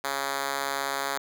5% pulse tone with high-pass filter, 138.59 Hz, C#3, in tune, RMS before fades -30 dBFS, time 0.04-1.18 s, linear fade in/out 5 ms, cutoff 480 Hz, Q 0.59, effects none

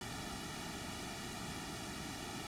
pink noise with comb filter, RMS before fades -44 dBFS, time 0.01-2.47 s, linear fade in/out 2 ms, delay 1.9 ms, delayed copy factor -0.95, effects low-pass 9000 Hz 12 dB/octave

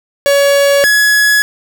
45% pulse tone pair in turn, 563 / 1687.1 Hz, C#5 / G#6, +27 / +27 cents, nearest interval octave + perfect fifth, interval 1900 cents, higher second, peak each -7 dBFS, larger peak neither, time 0.26-0.84 / 0.84-1.42 s, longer neither, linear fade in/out 0 ms, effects none

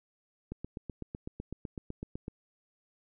click train, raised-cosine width 3 ms, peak -25 dBFS, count 15, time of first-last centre 0.52-2.281 s, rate 7.95 Hz, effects none

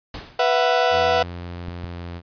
pink noise with exponential decay, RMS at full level -31 dBFS, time 0.14-0.58 s, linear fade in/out 2 ms, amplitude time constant 94 ms
35% pulse chord, B suspended fourth, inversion none, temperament equal with one note detuned, 493.9 / 667.7 / 740 Hz, B4 / E5 / F#5, 0 / +22 / 0 cents, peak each -19 dBFS, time 0.39-1.23 s, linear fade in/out 5 ms
sawtooth tone with pitch glide, 87.31 to 86.41 Hz, F2 to F2, 0 to -18 cents, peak -27 dBFS, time 0.9-2.22 s, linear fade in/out 50 ms, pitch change -18 cents, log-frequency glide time 1.75-2.05 s
clicks, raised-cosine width 5 ms, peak -22 dBFS, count 2, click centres 1.684 / 1.842 s
effects resampled to 11025 Hz

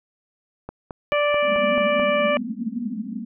click train, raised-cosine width 1 ms, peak -18 dBFS, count 7, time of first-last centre 0.69-1.997 s, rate 4.59 Hz
harmonic tone, 586 Hz, D5, 4 cents flat, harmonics 1 / 2 / 3 / 4 / 5, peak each -19 / -25 / -30 / -26 / -32 dBFS, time 1.12-2.37 s, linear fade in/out 0 ms
white band-pass noise, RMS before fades -29 dBFS, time 1.42-3.25 s, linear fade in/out 10 ms, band 200 to 250 Hz, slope 96 dB/octave
effects none

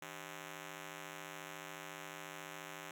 5% pulse ring-modulated tone, 233.1 Hz, A#3, in tune, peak -32 dBFS, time 0.02-2.91 s, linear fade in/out 2 ms, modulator 69.5 Hz, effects none

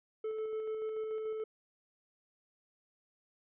triangle tone with tremolo, 436.6 Hz, A4, 13 cents flat, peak -32 dBFS, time 0.24-1.44 s, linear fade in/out 5 ms, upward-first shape square, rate 6.9 Hz, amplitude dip 25%, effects resampled to 8000 Hz

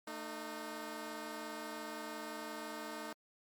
10% pulse tone pair together, 223.5 / 306.6 Hz, A3 / D#4, +27 / -25 cents, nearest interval perfect fourth, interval 548 cents, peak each -38 / -36 dBFS, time 0.07-3.13 s, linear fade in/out 5 ms, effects MP3 96 kbps

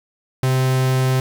45% pulse tone, 130.1 Hz, C3, 9 cents flat, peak -15 dBFS, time 0.43-1.2 s, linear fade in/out 2 ms, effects 7-bit

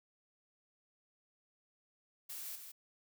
blue noise with echo, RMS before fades -45 dBFS, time 2.29-2.56 s, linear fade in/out 10 ms, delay 160 ms, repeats 1, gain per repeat -6 dB, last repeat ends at 2.72 s, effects none

